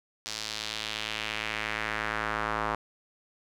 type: tone with band-pass filter sweep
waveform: square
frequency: 54.3 Hz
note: A1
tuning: 22 cents flat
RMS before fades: -33 dBFS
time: 0.26-2.75 s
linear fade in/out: 0 ms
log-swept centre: 5100 to 1100 Hz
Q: 1.8
effects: none